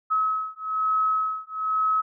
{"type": "beating tone pair", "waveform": "sine", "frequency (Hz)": [1283, 1284.1], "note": ["E6", "E6"], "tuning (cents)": [-47, -46], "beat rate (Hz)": 1.1, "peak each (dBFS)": -25, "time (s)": [0.1, 2.02], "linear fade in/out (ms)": 20, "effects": []}